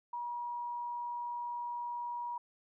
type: tone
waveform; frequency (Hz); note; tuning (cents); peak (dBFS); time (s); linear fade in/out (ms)
sine; 959; A#5; +49; -36; 0.13-2.38; 5
effects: none